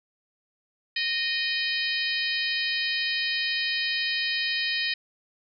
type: harmonic tone with a mistuned harmonic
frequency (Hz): 618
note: D#5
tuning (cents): -12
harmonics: 3 / 4 / 5 / 6 / 7 / 8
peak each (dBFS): -30 / -31 / -32 / -33 / -33 / -34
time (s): 0.96-4.94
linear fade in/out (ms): 5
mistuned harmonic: 6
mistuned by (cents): +65
effects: none